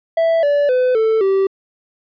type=tone with pitch steps; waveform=triangle; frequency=659.3 / 577.3 / 505.5 / 442.6 / 387.5 Hz; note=E5 / D5 / B4 / A4 / G4; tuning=0 / -30 / +40 / +10 / -20 cents; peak=-10 dBFS; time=0.17-1.47 s; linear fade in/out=5 ms; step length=260 ms; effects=resampled to 11025 Hz